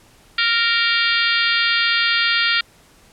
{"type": "harmonic tone with a mistuned harmonic", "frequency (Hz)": 464.6, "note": "A#4", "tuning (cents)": -6, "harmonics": [3, 4, 5, 6, 7, 8, 9, 10], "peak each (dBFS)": [-21, -22, -23, -24, -24, -25, -26, -26], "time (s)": [0.38, 2.61], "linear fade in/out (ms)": 5, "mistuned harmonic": 8, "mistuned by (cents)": -45, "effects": ["pink hiss -51 dBFS RMS until 3.12 s", "low-pass 12000 Hz 12 dB/octave"]}